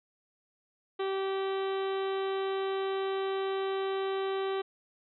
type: harmonic tone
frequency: 387 Hz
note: G4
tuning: 22 cents flat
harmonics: 1 / 2 / 3 / 4 / 5 / 6 / 7 / 8 / 9 / 10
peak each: -30 / -39 / -40 / -47 / -48 / -51 / -52 / -48 / -53 / -50 dBFS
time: 0.99-4.62 s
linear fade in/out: 10 ms
effects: none